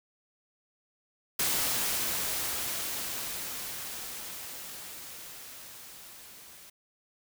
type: noise with level ramp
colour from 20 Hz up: white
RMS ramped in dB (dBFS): -28 to -51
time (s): 1.39-6.7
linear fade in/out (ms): 5
effects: none